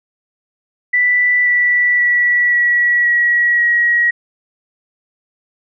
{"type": "tone with pitch steps", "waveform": "sine", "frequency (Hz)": [1975.5, 1960.7, 1946.1, 1931.5, 1917, 1902.7], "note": ["B6", "B6", "B6", "B6", "A#6", "A#6"], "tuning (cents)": [0, -13, -26, -39, 48, 35], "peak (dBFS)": -10, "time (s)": [0.93, 4.11], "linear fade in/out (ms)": 10, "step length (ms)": 530, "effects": []}